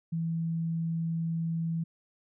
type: tone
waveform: sine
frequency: 164.81 Hz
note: E3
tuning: in tune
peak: -28 dBFS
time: 0.12-1.84 s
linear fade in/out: 10 ms
effects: none